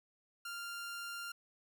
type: tone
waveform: sawtooth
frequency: 1394 Hz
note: F6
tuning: 4 cents flat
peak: -38 dBFS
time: 0.45-1.32 s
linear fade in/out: 5 ms
effects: none